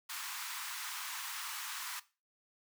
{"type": "high-pass noise", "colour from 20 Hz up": "pink", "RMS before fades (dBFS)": -42, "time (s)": [0.09, 2], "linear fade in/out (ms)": 10, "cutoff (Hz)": 940, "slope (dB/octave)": 48, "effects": ["noise-tail reverb RT60 0.3 s tail -17 dB re dry"]}